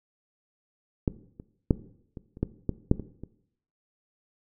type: clicks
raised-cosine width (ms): 3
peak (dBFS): -10 / -28 / -6 / -25 / -30 / -12 / -13 / -6 / -21 / -25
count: 10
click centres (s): 1.078 / 1.399 / 1.708 / 2.172 / 2.371 / 2.43 / 2.693 / 2.914 / 2.997 / 3.236
effects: noise-tail reverb RT60 0.7 s tail -17 dB re dry